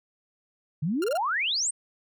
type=exponential sweep; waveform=sine; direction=up; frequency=138.59 to 8960 Hz; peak=-24 dBFS; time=0.82-1.71 s; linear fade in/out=10 ms
type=tone bursts; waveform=sawtooth; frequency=1396.9 Hz; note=F6; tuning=in tune; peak=-28 dBFS; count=4; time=1.02-1.173 s; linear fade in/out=2 ms; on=21 ms; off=23 ms
effects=none